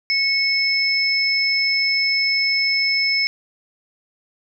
sine tone pair together, 2200 / 5233 Hz, C#7 / E8, -14 / -14 cents, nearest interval octave + minor third, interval 1500 cents, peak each -19 dBFS, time 0.1-3.27 s, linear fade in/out 0 ms, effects none

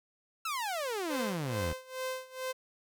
sawtooth exponential sweep, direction down, 1363 to 73.7 Hz, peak -29 dBFS, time 0.45-1.73 s, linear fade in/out 5 ms
sawtooth tone with tremolo, 517 Hz, C5, 21 cents flat, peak -29 dBFS, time 1.09-2.53 s, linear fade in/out 20 ms, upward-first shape sine, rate 2.3 Hz, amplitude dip 90%
effects none

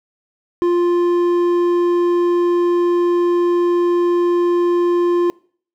sine tone with hard clipping, 349.2 Hz, F4, in tune, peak -14 dBFS, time 0.62-5.3 s, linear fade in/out 0 ms, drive 6 dB, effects noise-tail reverb RT60 0.5 s tail -24 dB re dry

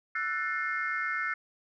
sine chord, F# half-diminished seventh, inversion third, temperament just, 1332 / 1480 / 1776 / 2131 Hz, E6 / F#6 / A6 / C7, +18 / 0 / +16 / +31 cents, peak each -34 dBFS, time 0.15-1.34 s, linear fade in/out 5 ms, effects tanh soft clip ceiling -20 dBFS

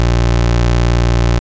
25% pulse tone, 58.9 Hz, A#1, 19 cents sharp, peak -6 dBFS, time 0-1.39 s, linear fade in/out 0 ms, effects resampled to 16000 Hz

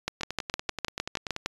two click trains, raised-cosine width 0.2 ms, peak -15 / -10 dBFS, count 13 / 10, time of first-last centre 0.21-1.364 / 0.08-1.46 s, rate 10.4 / 6.52 Hz, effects resampled to 24000 Hz

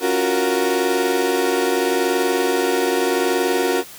35% pulse chord, Gb major seventh, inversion second, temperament equal, 277.2 / 349.2 / 370 / 466.2 Hz, Db4 / F4 / Gb4 / Bb4, 0 / 0 / 0 / 0 cents, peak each -24 / -22 / -19 / -20 dBFS, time 0-3.84 s, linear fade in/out 50 ms, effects white hiss -39 dBFS RMS until 3.98 s

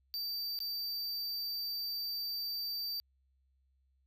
square tone with dropouts, 4646 Hz, D8, 20 cents flat, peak -36 dBFS, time 0.14-3 s, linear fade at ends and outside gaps 0 ms, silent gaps 0.589-0.603 s, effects added 66 Hz sine -70 dBFS peak until 4.06 s

